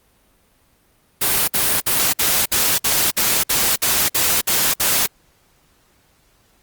white noise bursts, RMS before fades -17 dBFS, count 12, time 1.21-5.066 s, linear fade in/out 10 ms, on 270 ms, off 56 ms, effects pink hiss -58 dBFS RMS until 6.62 s + Opus 32 kbps

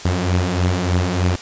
sawtooth beating tone pair, 87.8 / 91.1 Hz, F2 / F#2, +10 / -26 cents, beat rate 3.3 Hz, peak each -17 / -14 dBFS, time 0.05-1.36 s, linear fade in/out 5 ms, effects white hiss -35 dBFS RMS until 1.41 s + resampled to 16000 Hz

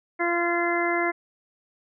harmonic tone, 344.4 Hz, F4, 24 cents flat, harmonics 1 / 2 / 3 / 4 / 5 / 6, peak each -26 / -28 / -31 / -32 / -31 / -28 dBFS, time 0.19-1.12 s, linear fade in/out 20 ms, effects none

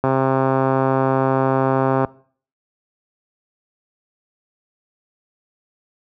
click train, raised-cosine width 1 ms, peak -4 dBFS, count 268, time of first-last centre 0.04-2.048 s, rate 133 Hz, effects noise-tail reverb RT60 0.5 s tail -22 dB re dry + high-pass 60 Hz 12 dB/octave

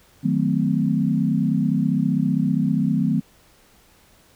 sine chord, D# diminished seventh, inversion none, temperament equal with one note detuned, 155.56 / 185 / 220 / 255.5 Hz, D#3 / F#3 / A3 / C4, 0 / 0 / 0 / -41 cents, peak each -23 dBFS, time 0.23-3.21 s, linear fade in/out 20 ms, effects pink hiss -55 dBFS RMS until 4.35 s

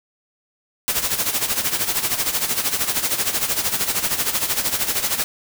white noise with tremolo, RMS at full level -19 dBFS, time 0.88-5.24 s, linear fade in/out 0 ms, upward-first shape sine, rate 13 Hz, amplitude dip 70%, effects none

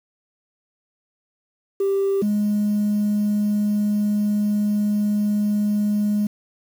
sine tone pair in turn, 392.7 / 208 Hz, G4 / G#3, +3 / +3 cents, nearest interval major seventh, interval 1100 cents, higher first, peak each -16 dBFS, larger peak neither, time 1.8-2.22 / 2.22-6.27 s, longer second, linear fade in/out 5 ms, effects tanh soft clip ceiling -14 dBFS + 7-bit

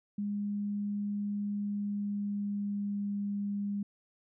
sine tone with pitch glide, 204.6 to 202.5 Hz, G#3 to G#3, -26 to -43 cents, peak -31 dBFS, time 0.18-3.83 s, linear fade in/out 5 ms, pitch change -17 cents, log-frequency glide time 1.51-3.16 s, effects none

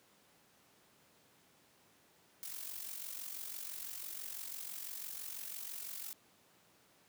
blue noise with amplitude modulation, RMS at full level -42 dBFS, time 2.43-6.13 s, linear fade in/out 0 ms, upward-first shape sine, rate 46 Hz, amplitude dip 65%, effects pink hiss -67 dBFS RMS until 7.08 s + high-pass 150 Hz 12 dB/octave

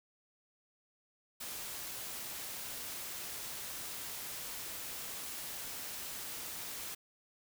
white noise, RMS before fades -43 dBFS, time 1.4-6.95 s, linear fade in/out 10 ms, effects none

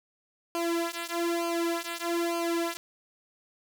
sawtooth tone with flanger, 339.2 Hz, E4, 50 cents sharp, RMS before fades -30 dBFS, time 0.55-2.77 s, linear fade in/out 0 ms, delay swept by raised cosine 0.53 to 3.13 ms, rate 1.1 Hz, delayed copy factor -0.95, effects none

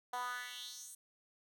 10% pulse tone with high-pass filter sweep, 246.9 Hz, B3, in tune, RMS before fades -44 dBFS, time 0.13-0.95 s, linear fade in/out 5 ms, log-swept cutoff 770 to 9200 Hz, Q 3.2, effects none

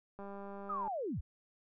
click train, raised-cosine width 1 ms, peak -34 dBFS, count 138, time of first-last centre 0.19-0.878 s, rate 199 Hz
sine linear sweep, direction down, 1298 to 38.98 Hz, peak -35 dBFS, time 0.69-1.21 s, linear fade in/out 10 ms
effects none

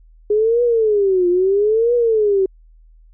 sine tone with vibrato, 412.6 Hz, G#4, 11 cents flat, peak -12 dBFS, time 0.3-2.46 s, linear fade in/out 5 ms, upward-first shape triangle, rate 0.76 Hz, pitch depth 290 cents each way, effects added 40 Hz sine -44 dBFS peak until 3.13 s

